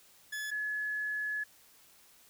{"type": "tone pair in turn", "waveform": ["40% pulse", "sine"], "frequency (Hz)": [1712, 1702.9], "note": ["A6", "G#6"], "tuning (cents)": [-48, 43], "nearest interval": "unison", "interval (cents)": 9, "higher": "first", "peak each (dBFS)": [-35, -32], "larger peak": "second", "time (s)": [[0.32, 0.51], [0.51, 1.44]], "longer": "second", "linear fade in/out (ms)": 10, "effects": ["white hiss -61 dBFS RMS until 2.29 s"]}